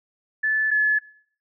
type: tone pair in turn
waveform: sine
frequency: 1740 / 1715.1 Hz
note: A6 / A6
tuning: -20 / -45 cents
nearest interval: unison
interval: 25 cents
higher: first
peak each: -19 / -16 dBFS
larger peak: second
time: 0.43-0.71 / 0.71-0.99 s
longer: neither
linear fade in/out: 10 ms
effects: noise-tail reverb RT60 0.6 s tail -20 dB re dry